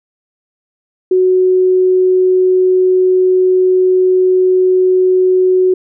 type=tone; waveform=sine; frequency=370 Hz; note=F#4; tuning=in tune; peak=-7 dBFS; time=1.11-5.74 s; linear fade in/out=5 ms; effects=none